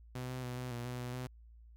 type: tone with pitch steps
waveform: sawtooth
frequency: 126.2 / 127.7 / 124 / 126 / 120.2 / 124.3 / 123.3 / 126.6 Hz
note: B2 / C3 / B2 / B2 / B2 / B2 / B2 / B2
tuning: +38 / -42 / +7 / +35 / -46 / +12 / -2 / +43 cents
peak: -35 dBFS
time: 0.15-1.27 s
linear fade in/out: 5 ms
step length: 140 ms
effects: added 57 Hz sine -54 dBFS peak until 1.76 s